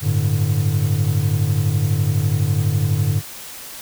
triangle chord, G suspended second, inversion none, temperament equal, 98 / 110 / 146.83 Hz, G2 / A2 / D3, 0 / 0 / 0 cents, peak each -18 dBFS, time 0.01-3.22 s, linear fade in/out 50 ms, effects white hiss -35 dBFS RMS until 3.81 s

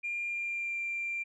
sine tone with pitch glide, 2400 to 2371 Hz, D7 to D7, +37 to +16 cents, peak -31 dBFS, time 0.03-1.24 s, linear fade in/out 20 ms, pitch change -21 cents, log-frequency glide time 0.28-0.8 s, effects tanh soft clip ceiling -27 dBFS

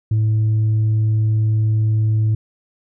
sine tone with tanh clipping, 108.9 Hz, A2, 17 cents flat, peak -14 dBFS, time 0.11-2.35 s, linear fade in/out 5 ms, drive 1 dB, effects none

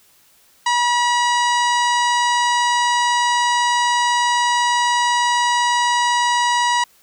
harmonic tone with a mistuned harmonic, 966 Hz, B5, 39 cents flat, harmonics 1 / 2 / 3 / 4 / 5 / 6 / 7 / 8 / 9, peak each -16 / -22 / -26 / -28 / -30 / -32 / -33 / -34 / -35 dBFS, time 0.66-6.84 s, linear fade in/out 5 ms, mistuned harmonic 8, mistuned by +17 cents, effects white hiss -54 dBFS RMS until 7.02 s

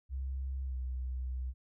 sine tone with pitch glide, 66.3 to 63.53 Hz, C2 to B1, +23 to +50 cents, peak -34 dBFS, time 0.09-1.54 s, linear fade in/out 50 ms, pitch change -73 cents, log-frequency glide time 0.65-0.76 s, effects none

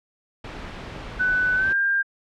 pink noise, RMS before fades -35 dBFS, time 0.44-1.73 s, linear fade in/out 5 ms
sine tone with pitch glide, 1500 to 1598.4 Hz, F#6 to G6, +23 to +33 cents, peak -18 dBFS, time 1.19-2.03 s, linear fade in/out 20 ms, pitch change +110 cents, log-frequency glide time 1.55-1.74 s
effects low-pass 3000 Hz 12 dB/octave

